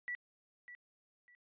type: tone with echo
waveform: sine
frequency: 1953 Hz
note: B6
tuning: 20 cents flat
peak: -37 dBFS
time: 0.08-0.15 s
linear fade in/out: 0 ms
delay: 600 ms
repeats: 2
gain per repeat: -12 dB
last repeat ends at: 1.35 s
effects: resampled to 8000 Hz